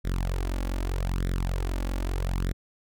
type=tone with flanger; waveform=sawtooth; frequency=45.08 Hz; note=F#1; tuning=44 cents flat; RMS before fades=-28 dBFS; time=0.04-2.53 s; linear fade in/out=20 ms; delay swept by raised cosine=0.53 to 3.63 ms; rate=0.81 Hz; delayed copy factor=+0.8; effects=none